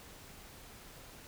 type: silence
effects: pink hiss -53 dBFS RMS until 1.27 s